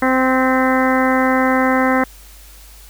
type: harmonic tone with a mistuned harmonic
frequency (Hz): 260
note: C4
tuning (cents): -11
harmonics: 1 / 2 / 3 / 4 / 5 / 6 / 7 / 8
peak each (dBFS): -16 / -19 / -21 / -22 / -23 / -24 / -24 / -25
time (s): 0.02-2.04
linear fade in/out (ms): 5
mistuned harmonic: 8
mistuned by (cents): -40
effects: added 50 Hz sine -40 dBFS peak until 2.89 s + white hiss -44 dBFS RMS until 2.89 s